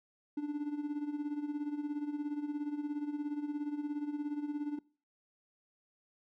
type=tone with tremolo; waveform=triangle; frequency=293.7 Hz; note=D4; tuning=in tune; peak=-29 dBFS; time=0.37-4.79 s; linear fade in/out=5 ms; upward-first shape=sine; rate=17 Hz; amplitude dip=70%; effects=noise-tail reverb RT60 0.4 s tail -24 dB re dry + tanh soft clip ceiling -25 dBFS